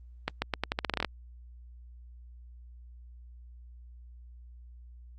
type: accelerating click train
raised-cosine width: 0.3 ms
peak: -12 dBFS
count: 13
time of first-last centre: 0.28-1.047 s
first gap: 140 ms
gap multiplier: 0.84
effects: added 60 Hz sine -47 dBFS peak until 5.18 s + Opus 32 kbps